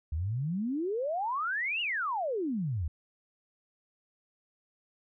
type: exponential two-way sweep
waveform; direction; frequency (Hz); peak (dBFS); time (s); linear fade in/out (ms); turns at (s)
sine; up then down; 72 to 2935 to 72; -29; 0.12-2.88; 5; 1.81
effects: none